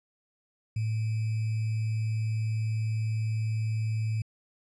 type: tone with sample-and-hold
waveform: sine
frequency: 110 Hz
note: A2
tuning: in tune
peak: -26 dBFS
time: 0.76-4.22 s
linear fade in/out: 5 ms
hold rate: 2450 Hz
effects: resampled to 22050 Hz